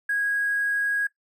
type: tone with hard clipping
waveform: triangle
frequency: 1648 Hz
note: G#6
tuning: 14 cents flat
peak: -22 dBFS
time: 0.09-1.07 s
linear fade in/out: 5 ms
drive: 3 dB
effects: noise-tail reverb RT60 0.1 s tail -17 dB re dry